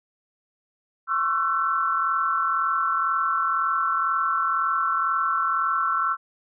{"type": "tone cluster", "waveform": "sine", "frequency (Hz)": [1078, 1120, 1341, 1504], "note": ["C#6", "C#6", "E6", "F#6"], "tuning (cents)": [-49, 18, 29, 28], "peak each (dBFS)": [-29, -30, -22, -31], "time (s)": [1.07, 6.17], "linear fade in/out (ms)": 50, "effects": []}